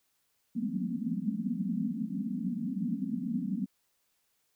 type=band-pass noise; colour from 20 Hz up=white; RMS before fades=-33 dBFS; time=0.55-3.66 s; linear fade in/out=20 ms; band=170 to 260 Hz; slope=96 dB/octave; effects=white hiss -75 dBFS RMS until 4.55 s